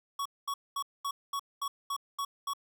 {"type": "tone bursts", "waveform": "square", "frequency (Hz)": 1118, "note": "C#6", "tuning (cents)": 14, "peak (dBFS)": -32, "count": 9, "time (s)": [0.19, 2.535], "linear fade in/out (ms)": 5, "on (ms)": 65, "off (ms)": 220, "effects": []}